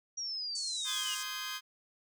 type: linear sweep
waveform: sine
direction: down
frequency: 5730 to 2787 Hz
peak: -35 dBFS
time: 0.17-1.15 s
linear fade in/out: 10 ms
type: band-pass noise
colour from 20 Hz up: pink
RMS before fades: -42 dBFS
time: 0.55-1.23 s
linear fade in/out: 5 ms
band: 5200 to 9200 Hz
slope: 96 dB/octave
type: chord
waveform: 15% pulse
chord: Ab major seventh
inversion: first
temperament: just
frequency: 1038.3 / 1245.9 / 1557.4 / 1661.2 Hz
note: C6 / Eb6 / G6 / Ab6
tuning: -14 / +2 / -12 / 0 cents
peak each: -37 dBFS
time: 0.84-1.61 s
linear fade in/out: 50 ms
effects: none